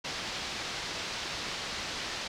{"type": "low-pass noise", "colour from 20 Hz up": "white", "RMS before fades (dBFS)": -37, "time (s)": [0.04, 2.28], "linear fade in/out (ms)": 10, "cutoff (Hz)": 5300, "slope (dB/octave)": 24, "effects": []}